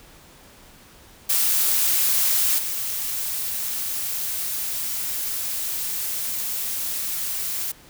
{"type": "noise with level steps", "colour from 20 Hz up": "blue", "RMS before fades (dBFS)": [-20, -27], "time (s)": [1.29, 7.72], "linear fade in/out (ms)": 10, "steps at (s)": 2.58, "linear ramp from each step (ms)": 5, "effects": ["pink hiss -49 dBFS RMS until 7.89 s"]}